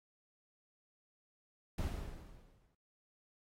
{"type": "noise with exponential decay", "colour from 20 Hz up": "brown", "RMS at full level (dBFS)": -34, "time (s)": [1.78, 2.75], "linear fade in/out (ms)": 5, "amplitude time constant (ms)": 210, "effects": ["AAC 48 kbps"]}